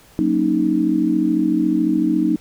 sine chord, D# minor seventh, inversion first, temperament equal, 185 / 233.1 / 277.2 / 311.1 Hz, F#3 / A#3 / C#4 / D#4, 0 / 0 / 0 / 0 cents, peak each -23 / -22 / -22 / -17 dBFS, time 0.19-2.36 s, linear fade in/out 0 ms, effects pink hiss -49 dBFS RMS until 2.4 s

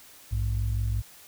sine tone pair together, 58.27 / 103.83 Hz, A#1 / G#2, 0 / 0 cents, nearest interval minor seventh, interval 1000 cents, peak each -26 dBFS, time 0.31-1.02 s, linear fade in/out 20 ms, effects tanh soft clip ceiling -19 dBFS + white hiss -51 dBFS RMS until 1.27 s

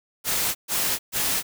white noise bursts, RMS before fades -24 dBFS, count 3, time 0.24-1.43 s, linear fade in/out 50 ms, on 310 ms, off 130 ms, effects none

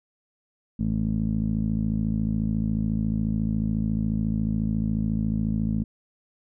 15% pulse tone with low-pass filter, 54.1 Hz, A1, 29 cents flat, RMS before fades -25 dBFS, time 0.79-5.84 s, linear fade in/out 10 ms, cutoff 230 Hz, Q 3.8, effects none

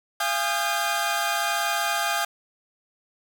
sawtooth tone cluster, 687 / 819 / 1226 / 1577 Hz, F5 / G#5 / D#6 / G6, -29 / -24 / -26 / +10 cents, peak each -25 dBFS, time 0.2-2.25 s, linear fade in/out 5 ms, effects none

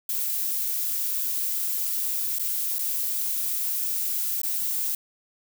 violet noise with dropouts, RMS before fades -27 dBFS, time 0.09-4.95 s, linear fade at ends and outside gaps 2 ms, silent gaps 2.386-2.395 / 2.784-2.792 / 4.417-4.433 s, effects none

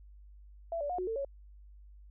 sine tone with pitch steps, 669 / 578 / 718 / 366.5 / 449.1 / 555 Hz, E5 / D5 / F5 / F#4 / A4 / C#5, +25 / -28 / +48 / -16 / +35 / +2 cents, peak -32 dBFS, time 0.72-1.248 s, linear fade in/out 2 ms, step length 88 ms, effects added 50 Hz sine -51 dBFS peak until 2.1 s

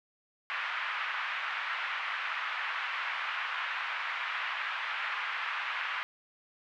pink band-pass noise, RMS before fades -35 dBFS, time 0.5-6.03 s, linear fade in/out 0 ms, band 1100 to 2700 Hz, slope 24 dB/octave, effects none

